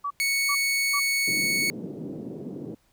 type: tone bursts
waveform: sine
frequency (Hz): 1144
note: D6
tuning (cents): -46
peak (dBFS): -26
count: 3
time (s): 0.04-0.998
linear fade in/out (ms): 10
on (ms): 66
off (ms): 380
type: tone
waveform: sawtooth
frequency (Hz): 2217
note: C#7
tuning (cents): 0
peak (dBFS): -19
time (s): 0.2-1.7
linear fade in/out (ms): 0
type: band-pass noise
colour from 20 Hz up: white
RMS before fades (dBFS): -36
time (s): 1.27-2.75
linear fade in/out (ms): 10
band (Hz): 150 to 370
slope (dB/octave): 24
effects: pink hiss -66 dBFS RMS until 2.92 s